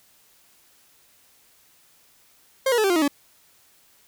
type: tone with pitch steps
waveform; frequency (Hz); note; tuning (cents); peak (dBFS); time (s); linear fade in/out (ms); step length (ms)
40% pulse; 532 / 479.5 / 432.1 / 389.4 / 351 / 316.3 / 285.1; C5 / A#4 / A4 / G4 / F4 / D#4 / C#4; +29 / +49 / -31 / -12 / +9 / +29 / +49; -17; 2.66-3.08; 5; 60
effects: white hiss -58 dBFS RMS until 4.07 s